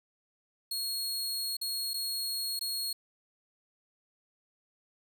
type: tone with dropouts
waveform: sawtooth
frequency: 4307 Hz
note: C8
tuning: 49 cents sharp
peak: -29 dBFS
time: 0.71-2.93 s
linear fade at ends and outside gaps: 5 ms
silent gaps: 1.569-1.613 / 1.935-1.94 / 2.593-2.61 s
effects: 10-bit